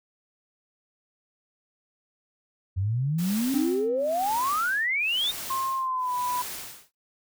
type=exponential sweep; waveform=sine; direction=up; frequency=89.6 to 3765 Hz; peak=-23 dBFS; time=2.76-5.32 s; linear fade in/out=20 ms
type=noise with tremolo; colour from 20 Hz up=white; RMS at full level=-35 dBFS; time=3.18-6.95 s; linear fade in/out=10 ms; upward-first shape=sine; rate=1 Hz; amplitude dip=100%
type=tone with exponential decay; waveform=triangle; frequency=261.6 Hz; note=C4; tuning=in tune; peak=-21 dBFS; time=3.54-4.79 s; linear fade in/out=2 ms; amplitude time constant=270 ms
type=tone with pitch glide; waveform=sine; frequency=1062 to 990.9 Hz; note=C6 to B5; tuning=+25 to +5 cents; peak=-25 dBFS; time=5.5-6.42 s; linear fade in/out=5 ms; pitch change=-120 cents; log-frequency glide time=5.76-6.14 s
effects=none